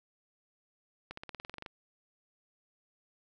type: accelerating click train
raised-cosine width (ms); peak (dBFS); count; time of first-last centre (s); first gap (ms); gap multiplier
0.3; -26; 12; 1.11-1.662; 64; 0.95
effects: none

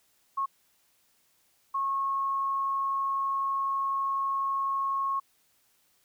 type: tone bursts at uneven times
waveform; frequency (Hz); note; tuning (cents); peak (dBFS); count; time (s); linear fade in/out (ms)
sine; 1092; C#6; -26; -26; 2; 0.37-0.46 / 1.74-5.2; 10
effects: white hiss -68 dBFS RMS until 6.04 s

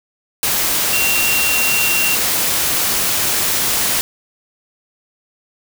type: tone in noise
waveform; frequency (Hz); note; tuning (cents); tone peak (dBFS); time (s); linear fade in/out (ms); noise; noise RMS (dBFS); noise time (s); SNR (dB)
sine; 2749; F7; -28; -17; 0.93-2.15; 0; white; -17; 0.43-4.01; -3
effects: none

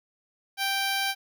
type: tone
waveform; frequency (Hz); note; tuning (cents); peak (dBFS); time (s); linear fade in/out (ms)
10% pulse; 784; G5; 0; -17; 0.57-1.15; 50
effects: none

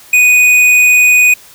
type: tone with tanh clipping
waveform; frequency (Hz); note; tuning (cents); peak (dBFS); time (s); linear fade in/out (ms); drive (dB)
sine; 2482; D#7; -5; -6; 0.13-1.34; 5; 12
effects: white hiss -39 dBFS RMS until 1.54 s

